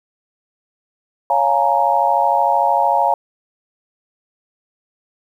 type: chord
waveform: sine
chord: Bb minor seventh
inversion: first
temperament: just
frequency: 559.4 / 699.2 / 839.1 / 932.3 Hz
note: Db5 / F5 / Ab5 / Bb5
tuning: +16 / +2 / +18 / 0 cents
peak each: -21 / -18 / -17 / -17 dBFS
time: 1.3-3.14 s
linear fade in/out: 2 ms
effects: 8-bit